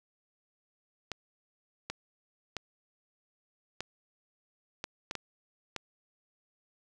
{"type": "clicks", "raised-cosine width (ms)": 0.2, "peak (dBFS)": -18, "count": 8, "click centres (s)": [1.117, 1.9, 2.567, 3.806, 4.841, 5.111, 5.153, 5.763], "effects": []}